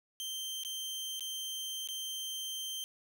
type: tone with dropouts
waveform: sawtooth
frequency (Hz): 3136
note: G7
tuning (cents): 0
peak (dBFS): -34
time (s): 0.2-2.84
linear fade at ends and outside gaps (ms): 0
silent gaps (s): 0.635-0.649 / 1.195-1.207 / 1.874-1.887
effects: none